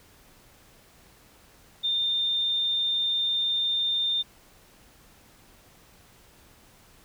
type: tone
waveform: sine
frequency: 3613 Hz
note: A7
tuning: 45 cents sharp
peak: -23 dBFS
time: 1.83-4.23 s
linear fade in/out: 20 ms
effects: pink hiss -56 dBFS RMS until 7.04 s